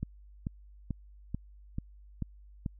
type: click train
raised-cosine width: 5 ms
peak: -21 dBFS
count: 7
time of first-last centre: 0.03-2.662 s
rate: 2.28 Hz
effects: added 50 Hz sine -51 dBFS peak until 2.79 s